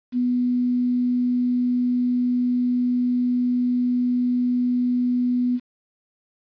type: tone with quantisation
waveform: sine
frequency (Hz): 246.9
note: B3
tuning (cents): 0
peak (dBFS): -18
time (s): 0.12-5.6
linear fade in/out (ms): 50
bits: 8
effects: resampled to 11025 Hz